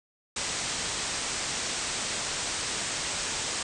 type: low-pass noise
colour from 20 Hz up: white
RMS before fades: -32 dBFS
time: 0.36-3.63 s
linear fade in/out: 5 ms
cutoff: 8700 Hz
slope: 96 dB/octave
effects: none